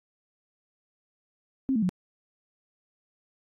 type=tone with pitch steps; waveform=sine; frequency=266 / 219.8 / 181.68 Hz; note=C4 / A3 / F#3; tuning=+29 / -2 / -31 cents; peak=-22 dBFS; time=1.69-1.891 s; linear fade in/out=0 ms; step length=67 ms; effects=AAC 32 kbps